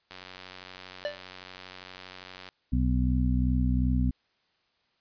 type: click train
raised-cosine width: 0.2 ms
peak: -25 dBFS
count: 221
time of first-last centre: 0.11-2.488 s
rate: 92.5 Hz
type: tone with exponential decay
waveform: square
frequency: 587.3 Hz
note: D5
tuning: in tune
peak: -26 dBFS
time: 1.05-1.23 s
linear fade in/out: 1 ms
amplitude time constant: 37 ms
type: harmonic tone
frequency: 62.7 Hz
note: B1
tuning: 27 cents sharp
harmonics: 1 / 2 / 3 / 4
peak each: -25 / -29 / -32 / -29 dBFS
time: 2.72-4.11 s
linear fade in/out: 10 ms
effects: white hiss -71 dBFS RMS until 5 s + resampled to 11025 Hz